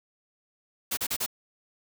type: noise bursts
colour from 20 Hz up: white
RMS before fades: -29 dBFS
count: 4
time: 0.91-1.263 s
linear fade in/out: 10 ms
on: 62 ms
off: 35 ms
effects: none